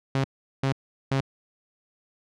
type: tone bursts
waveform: sawtooth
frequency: 135.1 Hz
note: C#3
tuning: 44 cents flat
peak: -18 dBFS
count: 3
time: 0.15-1.206 s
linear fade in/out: 2 ms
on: 92 ms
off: 390 ms
effects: low-pass 5000 Hz 12 dB/octave